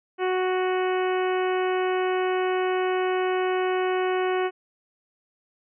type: harmonic tone with a mistuned harmonic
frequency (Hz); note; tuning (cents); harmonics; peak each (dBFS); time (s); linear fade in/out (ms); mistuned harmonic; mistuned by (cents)
370; F#4; 0; 1 / 2 / 3 / 4 / 5 / 6 / 7 / 8; -23 / -29 / -33 / -35 / -37 / -39 / -40 / -41; 0.18-4.51; 50; 7; -23
effects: none